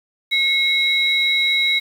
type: tone pair together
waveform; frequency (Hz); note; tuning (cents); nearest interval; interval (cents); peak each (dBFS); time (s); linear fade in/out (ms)
sine; 2167 / 3864; C#7 / B7; -40 / -39; minor seventh; 1001; -17; 0.31-1.8; 20
effects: tanh soft clip ceiling -7 dBFS + 7-bit